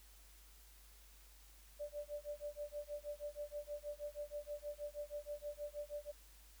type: tone with tremolo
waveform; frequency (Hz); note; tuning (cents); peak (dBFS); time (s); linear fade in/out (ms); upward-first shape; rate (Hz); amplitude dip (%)
sine; 587.3; D5; 0; -40; 1.79-6.12; 20; sine; 6.3; 100
effects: added 50 Hz sine -61 dBFS peak until 6.6 s + white hiss -65 dBFS RMS until 6.6 s